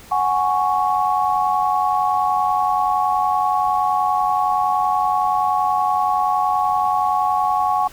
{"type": "chord", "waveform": "sine", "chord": "F# suspended second", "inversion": "none", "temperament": "equal", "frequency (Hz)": [740, 830.6, 1108.7], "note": ["F#5", "G#5", "C#6"], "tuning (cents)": [0, 0, 0], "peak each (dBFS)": -20, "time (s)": [0.11, 7.88], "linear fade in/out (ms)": 10, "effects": ["pink hiss -43 dBFS RMS until 7.92 s"]}